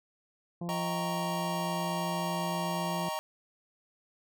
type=harmonic tone; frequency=172.6 Hz; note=F3; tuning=20 cents flat; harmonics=1 / 2 / 3 / 4 / 5 / 6; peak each=-34 / -42 / -48 / -46 / -52 / -54 dBFS; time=0.61-3.09 s; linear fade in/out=5 ms
type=chord; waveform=square; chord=Eb dominant seventh; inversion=none; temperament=equal; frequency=622.3 / 784 / 932.3 / 1108.7 Hz; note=Eb5 / G5 / Bb5 / Db6; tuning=0 / 0 / 0 / 0 cents; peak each=-38 / -41 / -37 / -41 dBFS; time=0.69-3.19 s; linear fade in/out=0 ms
effects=none